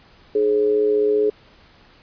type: tone with amplitude modulation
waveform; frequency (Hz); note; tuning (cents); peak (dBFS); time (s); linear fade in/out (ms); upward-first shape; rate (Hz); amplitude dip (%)
sine; 421.8; G#4; +27; -12; 0.35-1.3; 5; sine; 115; 60
effects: pink hiss -51 dBFS RMS until 2.02 s + resampled to 11025 Hz